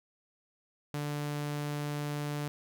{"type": "tone", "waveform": "sawtooth", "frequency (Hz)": 146.83, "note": "D3", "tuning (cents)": 0, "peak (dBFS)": -29, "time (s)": [0.94, 2.48], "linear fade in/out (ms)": 0, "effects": []}